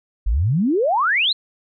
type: exponential sweep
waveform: sine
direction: up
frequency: 45 to 4242 Hz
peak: -15 dBFS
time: 0.26-1.33 s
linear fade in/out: 10 ms
effects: none